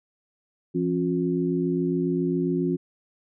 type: tone cluster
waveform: sine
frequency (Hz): 170.1 / 270.1 / 357.4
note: F3 / C#4 / F4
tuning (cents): -45 / -45 / +40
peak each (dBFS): -26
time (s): 0.74-2.77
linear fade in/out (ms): 20
effects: none